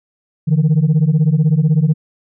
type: beating tone pair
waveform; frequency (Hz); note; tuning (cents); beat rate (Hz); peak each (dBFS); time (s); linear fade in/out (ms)
sine; 147.1 / 163.1; D3 / E3; +3 / -18; 16; -11; 0.47-1.94; 20
effects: tanh soft clip ceiling -7 dBFS